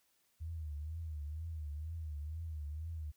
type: tone with vibrato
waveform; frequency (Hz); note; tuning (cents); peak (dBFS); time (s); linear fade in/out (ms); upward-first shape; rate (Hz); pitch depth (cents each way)
sine; 77.78; D#2; 0; -39; 0.4-3.12; 20; triangle; 2.1; 130
effects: white hiss -75 dBFS RMS until 3.16 s